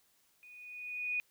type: tone with level ramp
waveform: sine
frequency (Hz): 2472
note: D#7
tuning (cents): -12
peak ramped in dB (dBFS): -53 to -30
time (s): 0.43-1.2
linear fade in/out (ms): 0
effects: white hiss -71 dBFS RMS until 1.3 s